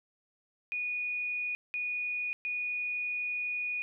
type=tone bursts at uneven times; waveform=sine; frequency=2462 Hz; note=D#7; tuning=19 cents flat; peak=-31 dBFS; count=3; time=0.72-1.55 / 1.74-2.33 / 2.45-3.82 s; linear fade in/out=0 ms; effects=none